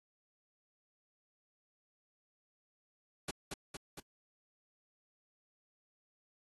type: noise with echo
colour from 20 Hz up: pink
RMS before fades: -39 dBFS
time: 3.28-3.31 s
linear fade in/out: 5 ms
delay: 230 ms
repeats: 3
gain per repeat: -3 dB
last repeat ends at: 4 s
effects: AAC 32 kbps